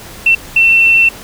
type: tone bursts at uneven times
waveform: sine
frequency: 2694 Hz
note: E7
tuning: 37 cents sharp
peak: -5 dBFS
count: 2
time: 0.26-0.35 / 0.56-1.09 s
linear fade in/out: 5 ms
effects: pink hiss -32 dBFS RMS until 1.23 s